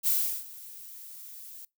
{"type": "noise with ADSR envelope", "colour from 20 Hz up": "violet", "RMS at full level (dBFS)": -24, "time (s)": [0.03, 1.65], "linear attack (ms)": 45, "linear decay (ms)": 360, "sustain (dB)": -21, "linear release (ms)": 3, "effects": ["noise-tail reverb RT60 0.2 s tail -23 dB re dry"]}